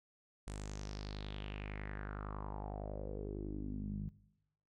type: tone with low-pass filter sweep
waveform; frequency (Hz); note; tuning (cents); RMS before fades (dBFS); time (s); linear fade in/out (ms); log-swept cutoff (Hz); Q
sawtooth; 50.9; G#1; -34; -43; 0.47-4.09; 0; 8800 to 170; 4.8
effects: noise-tail reverb RT60 0.9 s tail -19 dB re dry